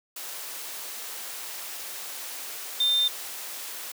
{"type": "tone in noise", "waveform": "sine", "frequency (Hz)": 3600, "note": "A7", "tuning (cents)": 39, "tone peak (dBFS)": -20, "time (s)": [2.8, 3.08], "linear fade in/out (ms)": 5, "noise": "white", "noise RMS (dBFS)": -37, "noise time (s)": [0.16, 3.92], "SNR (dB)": 14, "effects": ["high-pass 400 Hz 12 dB/octave"]}